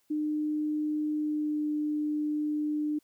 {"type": "tone with pitch glide", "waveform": "sine", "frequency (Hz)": [302.9, 300.3], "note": ["D#4", "D4"], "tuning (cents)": [-46, 39], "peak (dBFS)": -27, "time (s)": [0.1, 2.99], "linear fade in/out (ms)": 10, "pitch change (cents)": -15, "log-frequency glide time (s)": [1.12, 1.69], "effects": ["white hiss -71 dBFS RMS until 3.03 s"]}